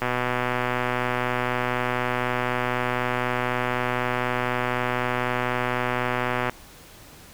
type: click train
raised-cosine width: 0.5 ms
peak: -9 dBFS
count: 804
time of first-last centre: 0.02-6.496 s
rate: 124 Hz
effects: pink hiss -47 dBFS RMS until 7.33 s